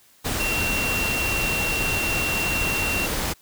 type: tone in noise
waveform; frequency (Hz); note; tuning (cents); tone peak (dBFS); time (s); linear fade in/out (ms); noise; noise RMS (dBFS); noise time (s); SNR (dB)
sine; 2735; F7; -37; -24; 0.39-3.07; 20; pink; -26; 0.24-3.34; -1
effects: white hiss -56 dBFS RMS until 3.41 s